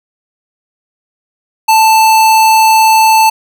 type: tone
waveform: square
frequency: 882 Hz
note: A5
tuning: 4 cents sharp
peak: -5 dBFS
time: 1.68-3.3 s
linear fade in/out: 10 ms
effects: none